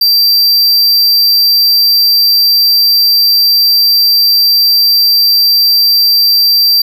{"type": "tone", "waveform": "square", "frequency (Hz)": 4699, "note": "D8", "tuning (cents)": 0, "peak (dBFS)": -6, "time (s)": [0.01, 6.82], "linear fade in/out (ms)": 5, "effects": []}